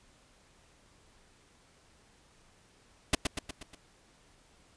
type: noise with echo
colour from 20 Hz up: pink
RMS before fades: -23 dBFS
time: 3.13-3.15 s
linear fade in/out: 5 ms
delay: 120 ms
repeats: 5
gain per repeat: -5 dB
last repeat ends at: 3.75 s
effects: pink hiss -63 dBFS RMS until 4.76 s + resampled to 22050 Hz